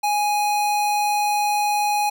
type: tone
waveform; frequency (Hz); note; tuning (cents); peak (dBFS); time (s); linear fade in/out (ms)
square; 830.6; G#5; 0; -19; 0.03-2.1; 10
effects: none